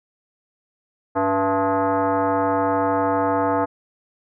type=tone with frequency modulation; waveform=sine; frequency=100 Hz; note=G2; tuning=35 cents sharp; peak=-17 dBFS; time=1.15-3.66 s; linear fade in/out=20 ms; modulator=387 Hz; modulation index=2.7; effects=none